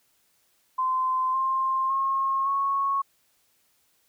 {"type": "tone with pitch steps", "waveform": "sine", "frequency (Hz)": [1034, 1056.3, 1079.2, 1102.5], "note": ["C6", "C6", "C#6", "C#6"], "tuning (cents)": [-21, 16, -47, -10], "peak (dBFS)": -22, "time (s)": [0.78, 3.02], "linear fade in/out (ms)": 10, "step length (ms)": 560, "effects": ["white hiss -67 dBFS RMS until 4.08 s"]}